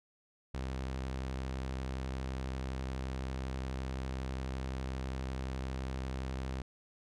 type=tone with vibrato; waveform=sawtooth; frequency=65.41 Hz; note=C2; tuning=in tune; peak=-32 dBFS; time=0.54-6.62 s; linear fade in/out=5 ms; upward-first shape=sine; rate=12 Hz; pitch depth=22 cents each way; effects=low-pass 7000 Hz 12 dB/octave